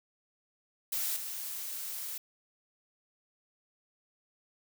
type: noise with level steps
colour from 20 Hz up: blue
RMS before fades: -33 / -39 dBFS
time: 0.92-2.18 s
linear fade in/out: 5 ms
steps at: 1.16 s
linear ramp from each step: 5 ms
effects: none